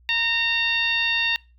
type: tone with frequency modulation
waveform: sine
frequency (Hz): 2748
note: F7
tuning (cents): -29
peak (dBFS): -19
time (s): 0.09-1.36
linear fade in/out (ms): 0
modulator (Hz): 906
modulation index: 1.2
effects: noise-tail reverb RT60 0.3 s tail -24 dB re dry + added 60 Hz sine -52 dBFS peak until 1.58 s